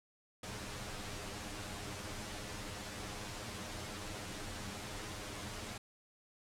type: noise with comb filter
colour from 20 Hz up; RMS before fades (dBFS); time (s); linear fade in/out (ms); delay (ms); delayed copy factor
pink; -44; 0.43-5.78; 5; 9.7; +0.9
effects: low-pass 9000 Hz 12 dB/octave